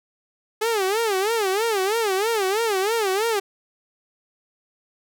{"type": "tone with vibrato", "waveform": "sawtooth", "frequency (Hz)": 417.3, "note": "G#4", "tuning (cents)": 8, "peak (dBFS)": -16, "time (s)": [0.61, 3.4], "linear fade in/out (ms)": 10, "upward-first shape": "sine", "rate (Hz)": 3.1, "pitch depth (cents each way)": 190, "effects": []}